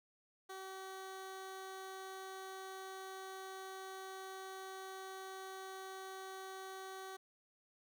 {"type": "tone", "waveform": "15% pulse", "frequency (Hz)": 381.3, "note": "G4", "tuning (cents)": -48, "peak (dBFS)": -40, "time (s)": [0.49, 7.17], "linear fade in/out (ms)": 10, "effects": []}